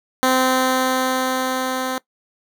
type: tone with level ramp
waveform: 10% pulse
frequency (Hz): 258.6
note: C4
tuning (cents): -20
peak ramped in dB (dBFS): -6 to -14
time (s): 0.23-1.98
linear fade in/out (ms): 0
effects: noise-tail reverb RT60 0.1 s tail -20 dB re dry